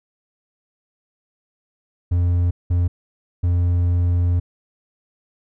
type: tone bursts at uneven times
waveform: triangle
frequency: 87.7 Hz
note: F2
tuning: 8 cents sharp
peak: -13 dBFS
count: 3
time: 2.11-2.51 / 2.7-2.88 / 3.43-4.4 s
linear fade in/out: 10 ms
effects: none